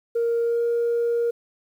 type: tone with pitch glide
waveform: sine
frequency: 466.4 to 470.2 Hz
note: A#4 to A#4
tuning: +1 to +15 cents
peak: -18 dBFS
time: 0.15-1.31 s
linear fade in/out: 10 ms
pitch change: +14 cents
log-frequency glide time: 0.41-0.65 s
effects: tanh soft clip ceiling -17 dBFS + 9-bit